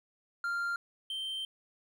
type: tone pair in turn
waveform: triangle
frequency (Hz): 1393 / 3127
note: F6 / G7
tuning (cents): -5 / -5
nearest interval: octave + major second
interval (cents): 1400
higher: second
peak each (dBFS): -29 / -33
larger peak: first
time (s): 0.44-0.76 / 1.1-1.45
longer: second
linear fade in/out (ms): 2
effects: none